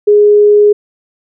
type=tone; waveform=sine; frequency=415.3 Hz; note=G#4; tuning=in tune; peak=-3 dBFS; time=0.07-0.73 s; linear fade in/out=10 ms; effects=none